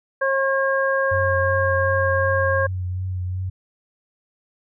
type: harmonic tone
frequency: 540 Hz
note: C#5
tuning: 45 cents flat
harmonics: 1 / 2 / 3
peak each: -20 / -25 / -22 dBFS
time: 0.21-2.67 s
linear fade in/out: 10 ms
type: tone with vibrato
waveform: sine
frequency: 91.9 Hz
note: F#2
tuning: 11 cents flat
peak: -23 dBFS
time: 1.11-3.5 s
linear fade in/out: 10 ms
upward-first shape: triangle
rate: 2.7 Hz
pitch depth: 33 cents each way
effects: none